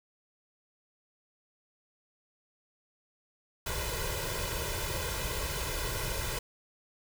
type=noise with comb filter; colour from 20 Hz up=pink; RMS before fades=-34 dBFS; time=3.66-6.39 s; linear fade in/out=5 ms; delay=2 ms; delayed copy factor=+0.9; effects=none